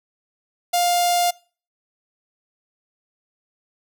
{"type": "tone with notch filter", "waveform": "sawtooth", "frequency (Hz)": 703, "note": "F5", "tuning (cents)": 11, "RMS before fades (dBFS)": -19, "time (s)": [0.73, 1.31], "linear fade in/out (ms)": 10, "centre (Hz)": 1600, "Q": 0.7, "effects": ["noise-tail reverb RT60 0.4 s tail -24 dB re dry"]}